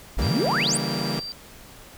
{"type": "exponential sweep", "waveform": "sine", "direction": "up", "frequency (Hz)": [41.05, 9760], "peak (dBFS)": -21, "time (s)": [0.17, 0.77], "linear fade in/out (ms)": 0}
{"type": "chord", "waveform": "sawtooth", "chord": "C# diminished seventh", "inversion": "none", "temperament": "equal with one note detuned", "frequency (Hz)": [141.99, 164.81, 196, 233.1], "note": ["C#3", "E3", "G3", "Bb3"], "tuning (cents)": [42, 0, 0, 0], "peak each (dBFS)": -27, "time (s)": [0.18, 1.2], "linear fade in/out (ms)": 10}
{"type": "tone", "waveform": "sine", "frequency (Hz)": 4699, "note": "D8", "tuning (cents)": 0, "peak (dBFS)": -31, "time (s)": [0.22, 1.32], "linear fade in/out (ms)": 0}
{"effects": ["pink hiss -46 dBFS RMS until 1.97 s"]}